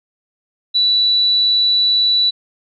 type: tone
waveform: sine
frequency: 3951 Hz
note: B7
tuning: in tune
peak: -11 dBFS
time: 0.74-2.31 s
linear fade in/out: 20 ms
effects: none